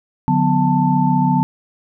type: tone cluster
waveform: sine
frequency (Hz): 147.4 / 182.4 / 249.3 / 886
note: D3 / F#3 / B3 / A5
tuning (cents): +7 / -24 / +16 / +12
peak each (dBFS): -18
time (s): 0.28-1.43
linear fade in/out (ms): 0
effects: none